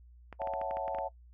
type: clicks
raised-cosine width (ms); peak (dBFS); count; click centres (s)
0.5; -29; 10; 0.327 / 0.418 / 0.473 / 0.537 / 0.615 / 0.71 / 0.77 / 0.88 / 0.948 / 0.986
type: chord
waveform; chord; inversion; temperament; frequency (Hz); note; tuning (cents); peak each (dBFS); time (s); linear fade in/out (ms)
sine; F# minor seventh; second; equal; 554.4 / 659.3 / 740 / 880; C#5 / E5 / F#5 / A5; 0 / 0 / 0 / 0; -38; 0.39-1.09; 20
effects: noise-tail reverb RT60 0.1 s tail -21 dB re dry + added 60 Hz sine -53 dBFS peak until 1.33 s